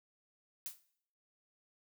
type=noise with exponential decay; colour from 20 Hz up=blue; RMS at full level=-38 dBFS; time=0.66-0.81 s; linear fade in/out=0 ms; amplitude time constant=32 ms; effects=noise-tail reverb RT60 0.6 s tail -17 dB re dry